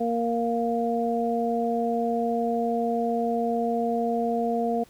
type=harmonic tone; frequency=233.1 Hz; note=A#3; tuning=in tune; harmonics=1 / 2 / 3; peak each=-27 / -27 / -27 dBFS; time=0-4.84 s; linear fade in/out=10 ms; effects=pink hiss -56 dBFS RMS until 4.89 s